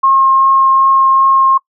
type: tone with vibrato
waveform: sine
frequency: 1073 Hz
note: C6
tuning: 43 cents sharp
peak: -6 dBFS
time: 0.03-1.58 s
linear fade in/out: 10 ms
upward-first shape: triangle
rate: 2.6 Hz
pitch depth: 9 cents each way
effects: noise-tail reverb RT60 0.1 s tail -22 dB re dry